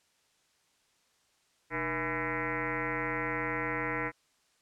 sine tone with frequency modulation, 1174.7 Hz, D6, in tune, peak -30 dBFS, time 1.7-4.12 s, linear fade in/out 50 ms, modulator 174 Hz, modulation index 5.8, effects white hiss -70 dBFS RMS until 4.61 s + low-pass 8000 Hz 12 dB/octave

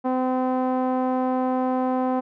sawtooth tone with low-pass filter, 256.4 Hz, C4, 35 cents flat, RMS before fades -23 dBFS, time 0.04-2.21 s, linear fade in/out 20 ms, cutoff 880 Hz, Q 2.1, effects none

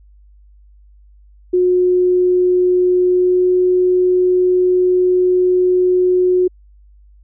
sine tone with pitch glide, 362.1 to 364.2 Hz, F#4 to F#4, -37 to -27 cents, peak -10 dBFS, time 1.53-6.48 s, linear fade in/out 10 ms, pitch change +10 cents, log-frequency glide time 3.08-3.51 s, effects added 50 Hz sine -43 dBFS peak until 7.23 s

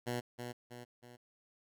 10% pulse tone with echo, 121.7 Hz, B2, 25 cents flat, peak -27 dBFS, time 0.06-0.21 s, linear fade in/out 20 ms, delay 320 ms, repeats 3, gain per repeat -6 dB, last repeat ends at 1.17 s, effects none

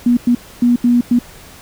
sine tone bursts at uneven times, 241.5 Hz, B3, 39 cents flat, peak -8 dBFS, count 5, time 0.06-0.17 / 0.27-0.35 / 0.62-0.76 / 0.84-1.01 / 1.11-1.19 s, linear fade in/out 5 ms, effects pink hiss -39 dBFS RMS until 1.61 s

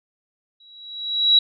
sine tone with exponential growth, 3887 Hz, B7, 28 cents flat, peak -9 dBFS, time 0.6-1.39 s, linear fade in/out 5 ms, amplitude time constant 170 ms, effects none

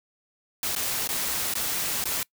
white noise with dropouts, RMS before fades -28 dBFS, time 0.63-2.23 s, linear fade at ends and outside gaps 1 ms, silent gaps 0.751-0.762 / 1.074-1.09 / 1.538-1.553 / 2.04-2.055 s, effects noise-tail reverb RT60 0.1 s tail -23 dB re dry

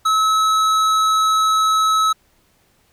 sine tone with hard clipping, 1293 Hz, E6, 34 cents flat, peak -15 dBFS, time 0.05-2.13 s, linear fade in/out 10 ms, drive 12 dB, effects pink hiss -59 dBFS RMS until 2.92 s

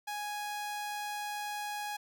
sawtooth tone, 830.6 Hz, G#5, in tune, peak -32 dBFS, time 0.07-1.97 s, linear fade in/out 10 ms, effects none

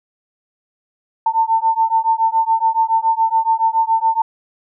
sine beating tone pair, 895 / 902.1 Hz, A5 / A5, +29 / +43 cents, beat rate 7.1 Hz, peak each -16 dBFS, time 1.26-4.22 s, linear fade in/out 5 ms, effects none

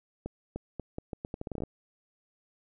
accelerating click train, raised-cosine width 2 ms, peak -22 dBFS, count 15, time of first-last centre 0.26-1.636 s, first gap 300 ms, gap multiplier 0.79, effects none

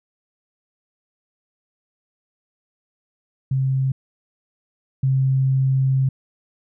sine tone pair in turn, 133.1 / 133.1 Hz, C3 / C3, +30 / +30 cents, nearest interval unison, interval 0 cents, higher neither, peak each -17 / -15 dBFS, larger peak second, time 3.51-3.92 / 5.03-6.09 s, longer second, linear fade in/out 5 ms, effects none

